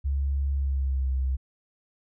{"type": "tone with pitch glide", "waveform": "sine", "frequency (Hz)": [69.3, 65.56], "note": ["C#2", "C2"], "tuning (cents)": [0, 4], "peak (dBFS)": -23, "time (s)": [0.04, 1.37], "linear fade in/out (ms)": 20, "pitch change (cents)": -96, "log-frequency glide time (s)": [0.53, 1.1], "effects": []}